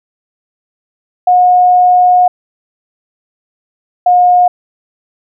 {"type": "tone pair in turn", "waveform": "sine", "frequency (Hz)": [723, 717.6], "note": ["F#5", "F5"], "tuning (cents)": [-40, 47], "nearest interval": "unison", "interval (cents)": 13, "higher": "first", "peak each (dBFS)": -4, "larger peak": "neither", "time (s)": [[1.27, 2.28], [4.06, 4.48]], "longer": "first", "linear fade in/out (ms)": 5, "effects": []}